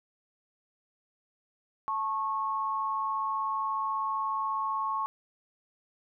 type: tone pair together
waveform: sine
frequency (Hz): 880 / 1096.3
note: A5 / C#6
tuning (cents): 0 / -20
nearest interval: major third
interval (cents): 380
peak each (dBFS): -34 / -29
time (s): 1.88-5.06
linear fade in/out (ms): 0
effects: none